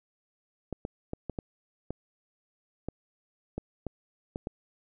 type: clicks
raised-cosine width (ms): 2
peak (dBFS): -20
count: 11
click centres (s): 0.727 / 0.851 / 1.134 / 1.297 / 1.388 / 1.906 / 2.886 / 3.58 / 3.867 / 4.359 / 4.471
effects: none